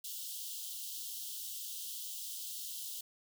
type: high-pass noise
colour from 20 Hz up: white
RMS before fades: -43 dBFS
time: 0.04-3.01 s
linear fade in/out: 5 ms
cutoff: 2900 Hz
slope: 96 dB/octave
effects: none